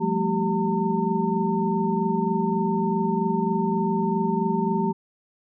sine tone cluster, 175.7 / 199.9 / 223.2 / 387 / 908 Hz, F3 / G3 / A3 / G4 / A#5, +11 / +34 / +25 / -22 / -46 cents, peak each -27 dBFS, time 0-4.93 s, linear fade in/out 20 ms, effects none

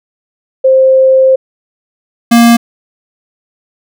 sine / square tone pair in turn, 526 / 234.3 Hz, C5 / A#3, +9 / +9 cents, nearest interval octave + major second, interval 1400 cents, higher first, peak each -3 dBFS, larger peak neither, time 0.64-1.36 / 2.31-2.57 s, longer first, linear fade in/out 10 ms, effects none

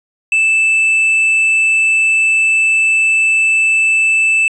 triangle tone with tanh clipping, 2637 Hz, E7, in tune, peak -10 dBFS, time 0.32-4.48 s, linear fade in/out 2 ms, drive 8 dB, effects resampled to 24000 Hz

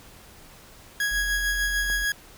40% pulse tone with tremolo, 1658 Hz, G#6, 3 cents flat, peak -21 dBFS, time 1-2.12 s, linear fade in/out 2 ms, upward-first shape sine, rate 6.7 Hz, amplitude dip 35%
sine tone, 43.65 Hz, F1, in tune, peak -31 dBFS, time 1.11-2.05 s, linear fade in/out 10 ms
click, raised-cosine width 1 ms, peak -26 dBFS, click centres 1.9 s
effects pink hiss -49 dBFS RMS until 2.37 s

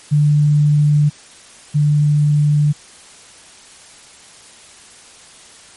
sine tone pair in turn, 148 / 148 Hz, D3 / D3, +14 / +14 cents, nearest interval unison, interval 0 cents, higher neither, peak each -9 / -10 dBFS, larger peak first, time 0.11-1.1 / 1.74-2.73 s, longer neither, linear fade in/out 20 ms, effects white hiss -42 dBFS RMS until 5.76 s + MP3 48 kbps

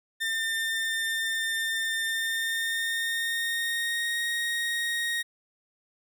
30% pulse tone with pitch glide, 1802 to 1870.9 Hz, A6 to A#6, +41 to +6 cents, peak -24 dBFS, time 0.2-5.23 s, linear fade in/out 20 ms, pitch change +65 cents, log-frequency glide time 2.05-4.24 s, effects none

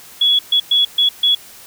sine tone bursts at uneven times, 3372 Hz, G#7, 26 cents sharp, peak -10 dBFS, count 5, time 0.21-0.39 / 0.52-0.6 / 0.71-0.85 / 0.98-1.09 / 1.23-1.35 s, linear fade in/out 5 ms, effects white hiss -40 dBFS RMS until 1.66 s

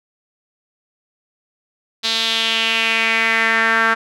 sawtooth tone with band-pass filter sweep, 225.5 Hz, A3, 43 cents sharp, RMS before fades -17 dBFS, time 2.03-3.95 s, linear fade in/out 20 ms, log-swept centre 4000 to 1500 Hz, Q 3.6, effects none

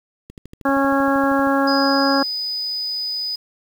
click train, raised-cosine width 3 ms, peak -25 dBFS, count 16, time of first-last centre 0.3-1.472 s, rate 12.8 Hz
harmonic tone, 275 Hz, C#4, 14 cents flat, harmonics 1 / 2 / 3 / 4 / 5 / 6, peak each -18 / -21 / -23 / -24 / -25 / -26 dBFS, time 0.65-2.23 s, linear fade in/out 5 ms
sine tone, 4978 Hz, D#8, in tune, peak -22 dBFS, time 1.67-3.36 s, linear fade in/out 10 ms
effects 7-bit

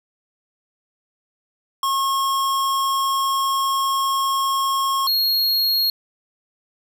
square tone pair in turn, 1085 / 4286 Hz, C#6 / C8, -37 / +41 cents, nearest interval 2 octaves, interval 2378 cents, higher second, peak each -19 / -17 dBFS, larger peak second, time 1.83-5.07 / 5.07-5.9 s, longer first, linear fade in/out 2 ms, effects none

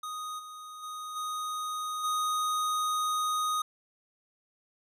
square tone with level steps, 1244.5 Hz, D#6, in tune, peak -36 / -43 / -38 / -33 / -28 dBFS, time 0.03-3.62 s, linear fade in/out 5 ms, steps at 0.38 / 0.82 / 1.15 / 2.03 s, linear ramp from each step 20 ms, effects resampled to 32000 Hz

